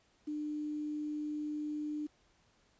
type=tone with quantisation; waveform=sine; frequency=300 Hz; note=D4; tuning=37 cents sharp; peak=-35 dBFS; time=0.27-2.07 s; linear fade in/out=10 ms; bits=10; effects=pink hiss -70 dBFS RMS until 2.79 s + resampled to 16000 Hz